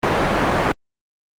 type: low-pass noise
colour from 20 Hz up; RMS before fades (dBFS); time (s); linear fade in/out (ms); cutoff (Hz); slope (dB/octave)
white; -18; 0.03-0.72; 2; 1200; 12
effects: Opus 24 kbps